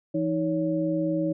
sine tone cluster, 167.1 / 315.3 / 560 Hz, E3 / D#4 / C#5, +24 / +23 / +18 cents, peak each -30 / -25 / -29 dBFS, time 0.14-1.33 s, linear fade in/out 10 ms, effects none

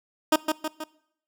15% pulse tone with echo, 311.1 Hz, D#4, in tune, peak -10 dBFS, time 0.32-0.36 s, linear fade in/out 5 ms, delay 160 ms, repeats 3, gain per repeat -5 dB, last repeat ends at 0.84 s, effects noise-tail reverb RT60 0.7 s tail -21 dB re dry

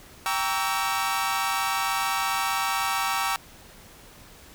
sawtooth chord, G diminished seventh, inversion none, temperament equal with one note detuned, 784 / 932.3 / 1132.7 / 1318.5 Hz, G5 / Bb5 / Db6 / Fb6, 0 / 0 / +37 / 0 cents, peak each -26 dBFS, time 0.26-3.36 s, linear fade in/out 0 ms, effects pink hiss -49 dBFS RMS until 4.54 s

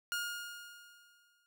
sawtooth tone with exponential decay, 1423 Hz, F6, 32 cents sharp, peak -30 dBFS, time 0.12-1.46 s, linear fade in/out 0 ms, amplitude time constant 290 ms, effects none

